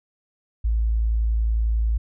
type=tone; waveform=sine; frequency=55.5 Hz; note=A1; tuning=16 cents sharp; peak=-18 dBFS; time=0.64-1.98 s; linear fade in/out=10 ms; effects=none